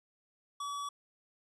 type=tone; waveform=square; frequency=1141 Hz; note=C#6; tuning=50 cents sharp; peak=-37 dBFS; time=0.6-0.89 s; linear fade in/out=5 ms; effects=resampled to 22050 Hz